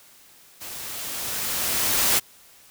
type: noise with level ramp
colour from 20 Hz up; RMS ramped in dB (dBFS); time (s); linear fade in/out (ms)
white; -37 to -19; 0.6-2.2; 20
effects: white hiss -52 dBFS RMS until 2.7 s